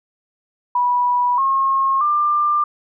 sine tone with pitch steps, 979 / 1080 / 1191.4 Hz, B5 / C#6 / D6, -15 / -45 / +24 cents, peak -14 dBFS, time 0.75-2.64 s, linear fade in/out 5 ms, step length 630 ms, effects none

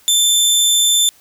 20% pulse tone, 3543 Hz, A7, 11 cents sharp, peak -5 dBFS, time 0.08-1.09 s, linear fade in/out 0 ms, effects white hiss -50 dBFS RMS until 1.2 s

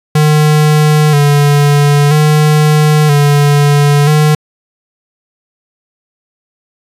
square tone with vibrato, 148.2 Hz, D3, 16 cents sharp, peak -6 dBFS, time 0.15-4.35 s, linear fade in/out 5 ms, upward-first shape square, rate 0.51 Hz, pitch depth 42 cents each way, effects resampled to 32000 Hz

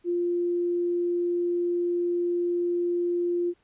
sine tone, 349.2 Hz, F4, in tune, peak -23 dBFS, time 0.04-3.54 s, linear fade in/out 50 ms, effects pink hiss -67 dBFS RMS until 3.63 s + resampled to 8000 Hz

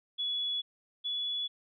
sine tone pair in turn, 3396 / 3412 Hz, G#7 / G#7, +38 / +46 cents, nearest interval unison, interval 8 cents, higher second, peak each -30 / -31 dBFS, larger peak first, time 0.18-0.62 / 1.04-1.48 s, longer neither, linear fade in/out 20 ms, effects none

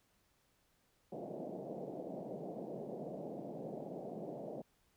white band-pass noise, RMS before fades -45 dBFS, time 1.12-4.62 s, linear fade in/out 5 ms, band 140 to 690 Hz, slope 48 dB/octave, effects pink hiss -75 dBFS RMS until 4.96 s

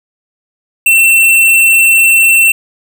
square tone, 2696 Hz, E7, 38 cents sharp, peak -5 dBFS, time 0.86-2.52 s, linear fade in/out 5 ms, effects none

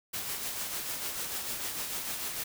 white noise with tremolo, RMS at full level -34 dBFS, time 0.13-2.44 s, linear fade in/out 10 ms, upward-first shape triangle, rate 6.7 Hz, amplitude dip 45%, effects none

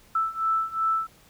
sine beating tone pair, 1318.5 / 1321.2 Hz, E6 / E6, 0 / +4 cents, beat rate 2.7 Hz, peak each -27 / -25 dBFS, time 0.15-1.07 s, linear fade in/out 5 ms, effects pink hiss -56 dBFS RMS until 1.29 s

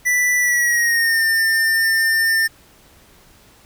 square tone with pitch glide, 1975.5 to 1801.1 Hz, B6 to A6, 0 to +40 cents, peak -15 dBFS, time 0.05-2.48 s, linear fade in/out 20 ms, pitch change -160 cents, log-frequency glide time 0.38-1.25 s, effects pink hiss -50 dBFS RMS until 3.65 s

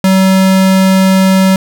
square tone, 190 Hz, F#3, 46 cents sharp, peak -6 dBFS, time 0.04-1.56 s, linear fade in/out 2 ms, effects none

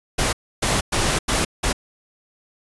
pink noise bursts at uneven times, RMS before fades -20 dBFS, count 5, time 0.18-0.33 / 0.62-0.81 / 0.92-1.19 / 1.28-1.45 / 1.63-1.73 s, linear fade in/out 10 ms, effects resampled to 24000 Hz

